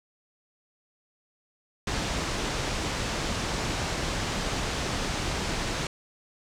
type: low-pass noise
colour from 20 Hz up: pink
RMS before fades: -30 dBFS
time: 1.87-5.87 s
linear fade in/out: 2 ms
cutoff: 7400 Hz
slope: 24 dB/octave
effects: none